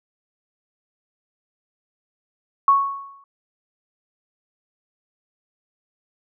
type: tone with exponential decay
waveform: sine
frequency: 1107 Hz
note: C#6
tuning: 3 cents flat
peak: -9 dBFS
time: 2.68-3.24 s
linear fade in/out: 2 ms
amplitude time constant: 120 ms
effects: none

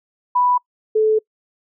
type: tone pair in turn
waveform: sine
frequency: 987.8 / 434.2 Hz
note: B5 / A4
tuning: 0 / -23 cents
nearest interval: octave + major second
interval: 1423 cents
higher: first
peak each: -13 / -12 dBFS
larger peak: second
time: 0.35-0.58 / 0.95-1.19 s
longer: second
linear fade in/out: 10 ms
effects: noise-tail reverb RT60 0.1 s tail -25 dB re dry

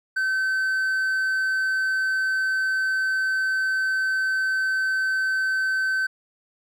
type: tone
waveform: triangle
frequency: 1536 Hz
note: G6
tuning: 36 cents flat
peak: -19 dBFS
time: 0.16-6.07 s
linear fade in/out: 10 ms
effects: none

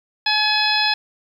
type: harmonic tone with a mistuned harmonic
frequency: 850 Hz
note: G#5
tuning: 40 cents sharp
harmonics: 1 / 2 / 3 / 4 / 5 / 6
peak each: -23 / -23 / -23 / -23 / -23 / -23 dBFS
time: 0.26-0.94 s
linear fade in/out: 5 ms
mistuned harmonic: 5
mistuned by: -56 cents
effects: 8-bit

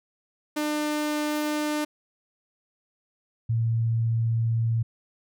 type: tone pair in turn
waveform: sawtooth / sine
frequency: 300.2 / 114.41 Hz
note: D4 / A#2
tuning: +38 / -32 cents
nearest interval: octave + perfect fourth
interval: 1670 cents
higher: first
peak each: -21 dBFS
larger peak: neither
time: 0.56-1.85 / 3.49-4.83 s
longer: second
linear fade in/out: 10 ms
effects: none

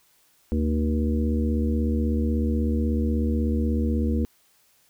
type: harmonic tone with a mistuned harmonic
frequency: 76.3 Hz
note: D#2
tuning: 33 cents flat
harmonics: 1 / 3 / 4 / 5 / 6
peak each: -23 / -25 / -31 / -36 / -34 dBFS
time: 0.52-4.25 s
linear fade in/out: 0 ms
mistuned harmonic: 6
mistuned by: +80 cents
effects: white hiss -62 dBFS RMS until 4.89 s

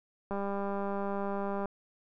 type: click train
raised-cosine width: 1 ms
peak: -22 dBFS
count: 269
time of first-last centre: 0.31-1.657 s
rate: 199 Hz
effects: none

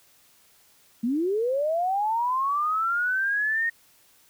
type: linear sweep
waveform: sine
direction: up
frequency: 219.8 to 1864.7 Hz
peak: -22 dBFS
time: 1.03-3.7 s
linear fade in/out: 10 ms
effects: white hiss -59 dBFS RMS until 4.29 s

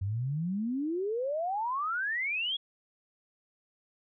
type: exponential sweep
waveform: sine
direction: up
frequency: 92.5 to 3385 Hz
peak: -29 dBFS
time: 0.01-2.57 s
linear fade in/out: 10 ms
effects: none

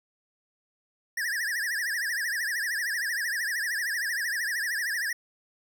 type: tone with vibrato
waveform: square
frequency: 1775 Hz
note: A6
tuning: 15 cents sharp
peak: -28 dBFS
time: 1.17-5.13 s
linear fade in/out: 5 ms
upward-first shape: triangle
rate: 13 Hz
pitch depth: 200 cents each way
effects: none

